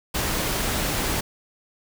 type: noise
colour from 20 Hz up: pink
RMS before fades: -25 dBFS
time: 0.14-1.21 s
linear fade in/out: 10 ms
effects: none